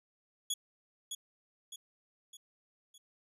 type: tone with echo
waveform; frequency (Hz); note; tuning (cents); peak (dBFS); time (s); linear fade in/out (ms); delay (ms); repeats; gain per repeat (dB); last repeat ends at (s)
20% pulse; 3367; G#7; +23; -26; 0.5-0.54; 5; 610; 4; -6; 2.98
effects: none